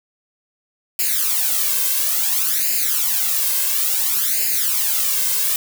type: noise with flanger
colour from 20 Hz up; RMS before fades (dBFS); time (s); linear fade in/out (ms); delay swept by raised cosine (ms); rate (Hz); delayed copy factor
blue; -19; 0.99-5.56; 2; 0.42 to 1.92; 0.58; +0.9
effects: none